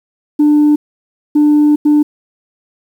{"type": "tone bursts at uneven times", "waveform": "sine", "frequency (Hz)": 297.2, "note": "D4", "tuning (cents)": 21, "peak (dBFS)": -4, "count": 3, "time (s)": [[0.39, 0.76], [1.35, 1.76], [1.85, 2.03]], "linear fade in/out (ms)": 10, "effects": ["tanh soft clip ceiling -4 dBFS", "7-bit"]}